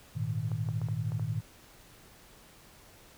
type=chord; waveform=sine; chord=Ab suspended second; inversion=none; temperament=just; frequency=103.83 / 116.8 / 155.74 Hz; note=Ab2 / Bb2 / Eb3; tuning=0 / +4 / +2 cents; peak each=-35 / -33 / -35 dBFS; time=0.15-1.41 s; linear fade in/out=20 ms
type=clicks; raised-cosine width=1 ms; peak=-31 dBFS; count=6; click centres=0.517 / 0.688 / 0.816 / 0.886 / 1.12 / 1.196 s
effects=pink hiss -56 dBFS RMS until 3.17 s